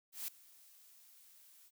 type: noise with ADSR envelope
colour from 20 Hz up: blue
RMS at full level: -40 dBFS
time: 0.12-1.71 s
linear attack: 160 ms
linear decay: 4 ms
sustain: -22 dB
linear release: 41 ms
effects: none